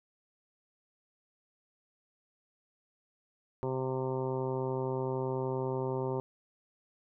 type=harmonic tone; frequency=130.5 Hz; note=C3; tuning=4 cents flat; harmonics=1 / 2 / 3 / 4 / 5 / 6 / 7 / 8 / 9; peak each=-36 / -41 / -34 / -39 / -46 / -48 / -41 / -49 / -53 dBFS; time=3.63-6.2 s; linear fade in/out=0 ms; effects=none